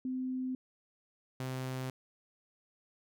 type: tone pair in turn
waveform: sine / sawtooth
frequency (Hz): 257.1 / 129.78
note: C4 / C3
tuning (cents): -30 / -14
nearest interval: octave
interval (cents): 1184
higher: first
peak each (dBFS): -33 / -32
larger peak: second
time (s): 0.05-0.55 / 1.4-1.9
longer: neither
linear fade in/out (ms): 2
effects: none